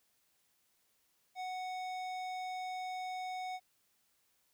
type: tone with hard clipping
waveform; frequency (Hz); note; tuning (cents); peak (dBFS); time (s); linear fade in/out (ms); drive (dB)
sine; 740; F#5; 0; -40; 1.35-3.6; 50; 14
effects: white hiss -75 dBFS RMS until 4.53 s